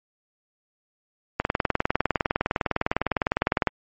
click train, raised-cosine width 0.5 ms, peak -6 dBFS, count 46, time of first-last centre 1.4-3.673 s, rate 19.8 Hz, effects MP3 32 kbps

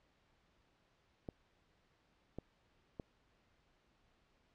clicks, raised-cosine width 2 ms, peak -30 dBFS, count 3, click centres 1.288 / 2.386 / 2.998 s, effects pink hiss -74 dBFS RMS until 4.54 s + low-pass 4000 Hz 12 dB/octave

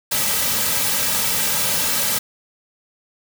white noise with comb filter, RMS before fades -20 dBFS, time 0.11-2.19 s, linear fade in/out 10 ms, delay 2.8 ms, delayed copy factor -0.7, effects none

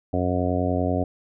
harmonic tone, 90.3 Hz, F#2, 42 cents flat, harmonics 1 / 2 / 3 / 4 / 5 / 6 / 7 / 8, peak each -26 / -30 / -26 / -33 / -31 / -31 / -29 / -31 dBFS, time 0.13-1.04 s, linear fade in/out 5 ms, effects none

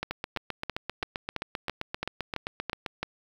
two click trains, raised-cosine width 0.3 ms, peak -15 / -14 dBFS, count 22 / 10, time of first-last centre 0.11-2.862 / 0.03-3.03 s, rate 7.63 / 3 Hz, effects 7-bit

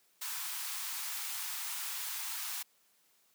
white high-pass noise, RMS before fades -39 dBFS, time 0.21-2.63 s, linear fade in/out 10 ms, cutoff 810 Hz, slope 48 dB/octave, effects white hiss -70 dBFS RMS until 3.34 s + high-pass 150 Hz 12 dB/octave

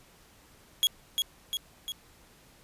40% pulse tone with echo, 3322 Hz, G#7, in tune, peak -20 dBFS, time 0.83-0.87 s, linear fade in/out 0 ms, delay 350 ms, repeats 3, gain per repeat -4 dB, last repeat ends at 1.92 s, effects pink hiss -58 dBFS RMS until 2.63 s + resampled to 32000 Hz

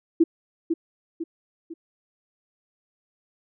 sine tone with echo, 329.6 Hz, E4, in tune, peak -12 dBFS, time 0.2-0.24 s, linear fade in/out 10 ms, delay 500 ms, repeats 3, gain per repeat -7 dB, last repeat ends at 1.74 s, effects none

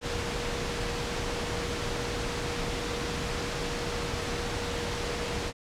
sine tone in noise, 476.4 Hz, A#4, 38 cents sharp, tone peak -37 dBFS, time 0.01-5.53 s, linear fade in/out 50 ms, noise pink, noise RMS -32 dBFS, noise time 0.01-5.53 s, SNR -8 dB, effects low-pass 6000 Hz 12 dB/octave

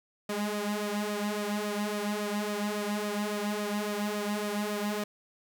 sawtooth tone with flanger, 207.7 Hz, G#3, in tune, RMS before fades -32 dBFS, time 0.29-5.04 s, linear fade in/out 5 ms, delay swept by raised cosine 1.6 to 3.8 ms, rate 3.6 Hz, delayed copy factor +0.75, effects 10-bit

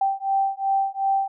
sine beating tone pair, 780 / 782.7 Hz, G5 / G5, -9 / -3 cents, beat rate 2.7 Hz, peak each -23 dBFS, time 0.01-1.28 s, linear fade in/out 5 ms, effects none

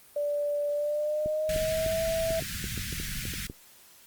sine tone with pitch glide, 583 to 654.4 Hz, D5 to E5, -13 to -13 cents, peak -26 dBFS, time 0.16-2.4 s, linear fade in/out 5 ms, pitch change +200 cents, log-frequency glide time 0.72-2.03 s
clicks, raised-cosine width 3 ms, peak -24 dBFS, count 12, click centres 1.26 / 1.562 / 1.863 / 2.306 / 2.423 / 2.642 / 2.777 / 2.927 / 3 / 3.254 / 3.338 / 3.499 s
pink band-stop noise, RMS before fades -35 dBFS, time 1.49-3.47 s, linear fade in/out 2 ms, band 220 to 1500 Hz, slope 48 dB/octave
effects white hiss -55 dBFS RMS until 4.06 s + Opus 32 kbps

